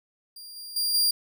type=tone with level steps; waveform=sawtooth; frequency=4780 Hz; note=D8; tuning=30 cents sharp; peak=-38 / -35 / -21 / -17 dBFS; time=0.36-1.11 s; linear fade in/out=5 ms; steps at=0.56 / 0.76 / 0.94 s; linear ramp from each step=5 ms; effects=none